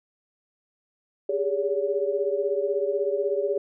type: tone cluster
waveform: sine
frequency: 398.6 / 414.8 / 568 Hz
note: G4 / G#4 / C#5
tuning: +29 / -2 / +42 cents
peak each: -27 dBFS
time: 1.29-3.58 s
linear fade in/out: 5 ms
effects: none